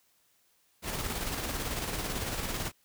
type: noise with tremolo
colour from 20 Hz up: pink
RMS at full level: -33 dBFS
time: 0.82-2.72 s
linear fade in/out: 50 ms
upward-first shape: square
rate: 18 Hz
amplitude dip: 35%
effects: white hiss -69 dBFS RMS until 2.84 s